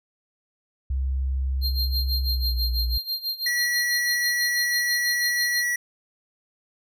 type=tone with pitch glide; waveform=sine; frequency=66.2 to 60.71 Hz; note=C2 to B1; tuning=+21 to -29 cents; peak=-22 dBFS; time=0.9-2.98 s; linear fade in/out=5 ms; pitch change=-150 cents; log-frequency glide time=2.24-2.63 s
type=tone with tremolo; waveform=square; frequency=4192 Hz; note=C8; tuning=2 cents sharp; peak=-24 dBFS; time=1.61-5.64 s; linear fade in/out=50 ms; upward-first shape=sine; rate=6.1 Hz; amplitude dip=85%
type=tone; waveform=square; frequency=1937 Hz; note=B6; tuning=34 cents flat; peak=-23 dBFS; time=3.46-5.76 s; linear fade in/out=5 ms
effects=none